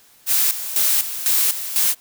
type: noise with tremolo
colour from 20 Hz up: blue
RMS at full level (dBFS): -17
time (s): 0.26-1.95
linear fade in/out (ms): 50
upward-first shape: square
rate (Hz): 2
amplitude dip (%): 70
effects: white hiss -52 dBFS RMS until 2 s